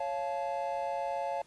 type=chord; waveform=triangle; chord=Db augmented; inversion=none; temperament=just; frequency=554.4 / 693 / 866.2 Hz; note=Db5 / F5 / A5; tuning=0 / -14 / -27 cents; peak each=-34 dBFS; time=0-1.42 s; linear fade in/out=5 ms; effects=pink hiss -62 dBFS RMS until 1.46 s + resampled to 24000 Hz